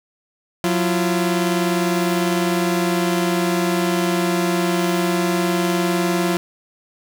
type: tone pair together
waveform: sawtooth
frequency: 179.93 / 340 Hz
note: F#3 / F4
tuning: -48 / -46 cents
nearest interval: major seventh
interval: 1102 cents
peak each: -16 dBFS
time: 0.64-6.37 s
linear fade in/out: 0 ms
effects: none